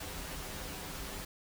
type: noise with comb filter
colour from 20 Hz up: pink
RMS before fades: -42 dBFS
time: 0-1.25 s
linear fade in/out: 5 ms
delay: 8.7 ms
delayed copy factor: -0.6
effects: none